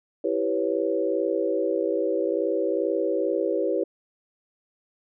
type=chord; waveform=sine; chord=C# half-diminished seventh; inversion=first; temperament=equal; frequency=329.6 / 392 / 493.9 / 554.4 Hz; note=E4 / G4 / B4 / C#5; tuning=0 / 0 / 0 / 0 cents; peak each=-28 / -27 / -27 / -28 dBFS; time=0.24-3.84 s; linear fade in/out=5 ms; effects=none